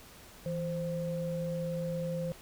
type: tone pair together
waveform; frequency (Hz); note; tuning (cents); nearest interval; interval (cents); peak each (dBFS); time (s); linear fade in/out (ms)
sine; 164.81 / 522.9; E3 / C5; 0 / -1; octave + minor sixth; 1999; -34 / -35; 0.46-2.32; 0
effects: pink hiss -53 dBFS RMS until 2.41 s